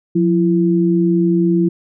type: tone pair together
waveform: sine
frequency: 178 / 336 Hz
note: F3 / E4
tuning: +33 / +33 cents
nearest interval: major seventh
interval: 1100 cents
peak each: -14 dBFS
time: 0.15-1.69 s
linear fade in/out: 10 ms
effects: none